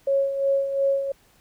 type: tone with tremolo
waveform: sine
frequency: 550 Hz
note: C#5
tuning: 14 cents flat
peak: -17 dBFS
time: 0.07-1.12 s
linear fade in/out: 5 ms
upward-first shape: sine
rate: 2.8 Hz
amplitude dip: 60%
effects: pink hiss -59 dBFS RMS until 1.4 s